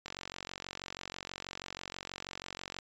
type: click train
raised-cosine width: 0.2 ms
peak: -22 dBFS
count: 127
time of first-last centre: 0.06-2.787 s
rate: 46.2 Hz
effects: resampled to 16000 Hz